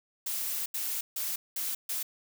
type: noise bursts at uneven times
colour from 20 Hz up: blue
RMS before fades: -33 dBFS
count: 5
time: 0.26-0.66 / 0.74-1.01 / 1.16-1.36 / 1.56-1.75 / 1.89-2.03 s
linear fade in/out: 5 ms
effects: none